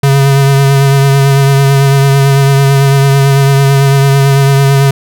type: tone with vibrato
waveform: square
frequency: 137.9 Hz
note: C#3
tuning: 9 cents flat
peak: -5 dBFS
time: 0.03-4.91 s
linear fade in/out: 5 ms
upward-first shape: triangle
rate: 9 Hz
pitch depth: 27 cents each way
effects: none